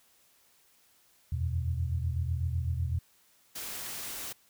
sine chord, E suspended second, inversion none, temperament equal with one note detuned, 82.41 / 90.39 / 123.47 Hz, E2 / F#2 / B2, 0 / -40 / 0 cents, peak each -30 / -36 / -34 dBFS, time 1.32-2.99 s, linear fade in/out 5 ms
white noise, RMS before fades -39 dBFS, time 3.55-4.33 s, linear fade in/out 10 ms
effects white hiss -65 dBFS RMS until 4.49 s

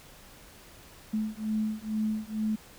sine beating tone pair, 215.1 / 217.3 Hz, A3 / A3, -39 / -21 cents, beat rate 2.2 Hz, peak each -31 / -31 dBFS, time 1.13-2.56 s, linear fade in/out 10 ms, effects pink hiss -52 dBFS RMS until 2.78 s

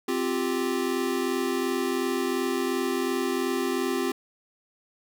square chord, C suspended fourth, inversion none, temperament equal, 261.6 / 349.2 / 392 Hz, C4 / F4 / G4, 0 / 0 / 0 cents, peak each -30 dBFS, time 0.08-4.12 s, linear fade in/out 5 ms, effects none

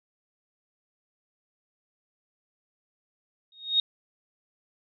sine tone with exponential growth, 3729 Hz, A#7, in tune, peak -16 dBFS, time 3.52-3.8 s, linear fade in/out 2 ms, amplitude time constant 59 ms, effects none

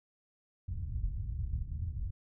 white low-pass noise, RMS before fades -36 dBFS, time 0.68-2.11 s, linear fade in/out 10 ms, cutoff 100 Hz, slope 24 dB/octave, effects none

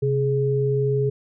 sine tone pair together, 132.33 / 418.8 Hz, C3 / G#4, +20 / +15 cents, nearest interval octave + minor sixth, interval 1995 cents, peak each -21 / -21 dBFS, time 0.02-1.1 s, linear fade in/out 10 ms, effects none

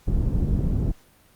pink low-pass noise, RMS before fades -22 dBFS, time 0.07-0.92 s, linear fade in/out 10 ms, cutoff 190 Hz, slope 12 dB/octave, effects pink hiss -57 dBFS RMS until 1.35 s + Opus 48 kbps

